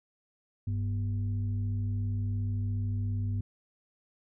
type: tone with frequency modulation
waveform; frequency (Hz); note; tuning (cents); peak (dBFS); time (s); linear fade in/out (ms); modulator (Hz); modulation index
sine; 100.1; G2; +37; -28; 0.67-3.41; 5; 143; 0.46
effects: none